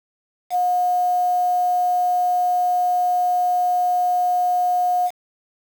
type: tone with quantisation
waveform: sine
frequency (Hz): 720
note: F#5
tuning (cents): -47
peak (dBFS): -16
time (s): 0.5-5.11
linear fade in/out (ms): 50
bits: 6
effects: none